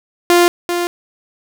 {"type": "tone with echo", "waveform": "sawtooth", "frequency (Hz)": 349.2, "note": "F4", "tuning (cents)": 0, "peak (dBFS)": -4, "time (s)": [0.3, 0.48], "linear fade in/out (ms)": 0, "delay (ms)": 390, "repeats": 1, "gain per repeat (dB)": -8, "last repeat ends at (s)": 0.87, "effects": []}